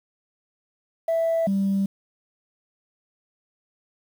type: tone pair in turn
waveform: sine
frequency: 659.3 / 196.01 Hz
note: E5 / G3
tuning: 0 / 0 cents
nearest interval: octave + major sixth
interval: 2100 cents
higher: first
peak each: -18 dBFS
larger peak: neither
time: 1.08-1.47 / 1.47-1.86 s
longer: neither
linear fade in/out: 5 ms
effects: tanh soft clip ceiling -17 dBFS + 8-bit